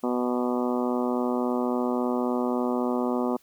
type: harmonic tone with a mistuned harmonic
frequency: 123.6 Hz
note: B2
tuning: 2 cents sharp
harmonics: 2 / 3 / 4 / 5 / 6 / 7 / 8 / 9 / 10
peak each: -26 / -30 / -32 / -34 / -36 / -37 / -38 / -39 / -40 dBFS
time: 0.03-3.37 s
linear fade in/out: 10 ms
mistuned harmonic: 10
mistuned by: -21 cents
effects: white hiss -61 dBFS RMS until 3.42 s